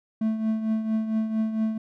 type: tone with tremolo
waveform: triangle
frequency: 220 Hz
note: A3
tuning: in tune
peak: -18 dBFS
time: 0.21-1.78 s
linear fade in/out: 5 ms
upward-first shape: triangle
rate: 4.4 Hz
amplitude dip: 65%
effects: none